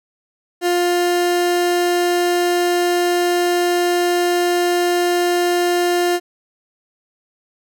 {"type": "tone", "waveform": "30% pulse", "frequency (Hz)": 351.9, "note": "F4", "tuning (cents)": 13, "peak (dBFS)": -12, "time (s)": [0.61, 6.2], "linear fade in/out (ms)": 50, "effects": []}